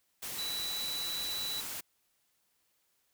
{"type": "tone in noise", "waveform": "sine", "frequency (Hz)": 3951, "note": "B7", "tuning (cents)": 0, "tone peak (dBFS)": -35, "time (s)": [0.38, 1.61], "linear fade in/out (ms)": 10, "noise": "white", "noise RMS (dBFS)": -40, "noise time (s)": [0.22, 1.81], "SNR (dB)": 2, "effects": ["white hiss -75 dBFS RMS until 3.13 s"]}